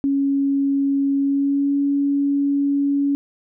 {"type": "tone with pitch glide", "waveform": "sine", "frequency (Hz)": [277.2, 281.7], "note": ["C#4", "C#4"], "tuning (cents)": [0, 28], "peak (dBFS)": -16, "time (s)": [0.04, 3.15], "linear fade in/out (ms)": 0, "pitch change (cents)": 28, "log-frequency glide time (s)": [1.19, 1.74], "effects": []}